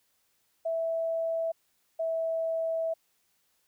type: tone pair in turn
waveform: sine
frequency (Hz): 657 / 653.2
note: E5 / E5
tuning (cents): -6 / -16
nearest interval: unison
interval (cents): 10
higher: first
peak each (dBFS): -27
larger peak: neither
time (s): 0.65-1.52 / 1.99-2.94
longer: second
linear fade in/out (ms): 10
effects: white hiss -72 dBFS RMS until 3.67 s